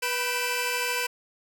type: tone cluster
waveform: sawtooth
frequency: 487.5 / 988 / 1536 / 2355 / 2639 Hz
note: B4 / B5 / G6 / D7 / E7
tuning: -23 / 0 / -36 / +4 / +1 cents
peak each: -29 dBFS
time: 0.02-1.07 s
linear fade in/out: 10 ms
effects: none